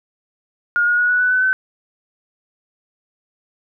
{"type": "tone with pitch steps", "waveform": "sine", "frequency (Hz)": [1426, 1441.7, 1457.6, 1473.7, 1490, 1506.4, 1523.1], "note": ["F6", "F#6", "F#6", "F#6", "F#6", "F#6", "F#6"], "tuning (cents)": [36, -45, -26, -7, 12, 31, 50], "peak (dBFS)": -13, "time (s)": [0.76, 1.53], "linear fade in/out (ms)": 0, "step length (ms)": 110, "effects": []}